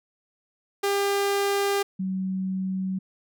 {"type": "tone pair in turn", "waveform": ["sawtooth", "sine"], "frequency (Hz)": [400, 188.77], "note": ["G4", "F#3"], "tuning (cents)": [35, 35], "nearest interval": "octave + minor second", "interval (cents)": 1300, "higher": "first", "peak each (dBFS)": [-18, -25], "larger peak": "first", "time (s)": [[0.83, 1.83], [1.99, 2.99]], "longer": "neither", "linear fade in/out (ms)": 10, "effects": []}